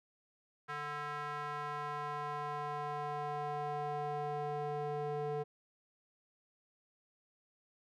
square tone with band-pass filter sweep, 147.4 Hz, D3, 7 cents sharp, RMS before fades -39 dBFS, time 0.68-5.44 s, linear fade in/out 20 ms, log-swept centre 1400 to 540 Hz, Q 2.3, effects none

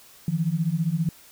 sine beating tone pair, 155.56 / 170.56 Hz, D#3 / F3, 0 / -41 cents, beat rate 15 Hz, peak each -25 / -24 dBFS, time 0.28-1.09 s, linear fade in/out 2 ms, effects white hiss -51 dBFS RMS until 1.31 s

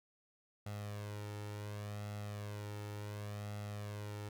sawtooth tone with flanger, 103.83 Hz, G#2, in tune, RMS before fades -44 dBFS, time 0.66-4.29 s, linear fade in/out 5 ms, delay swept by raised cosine 1.5 to 2.25 ms, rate 0.69 Hz, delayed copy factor +0.6, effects none

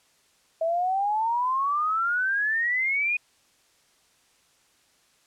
sine exponential sweep, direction up, 643 to 2489 Hz, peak -22 dBFS, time 0.61-3.17 s, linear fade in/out 5 ms, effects white hiss -63 dBFS RMS until 5.26 s + low-pass 9000 Hz 12 dB/octave

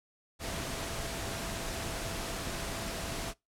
sine tone in noise, 668 Hz, E5, 23 cents sharp, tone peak -46 dBFS, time 0.39-3.34 s, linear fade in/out 50 ms, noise pink, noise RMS -37 dBFS, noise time 0.39-3.34 s, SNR -12 dB, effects noise-tail reverb RT60 0.2 s tail -23 dB re dry + low-pass 11000 Hz 12 dB/octave

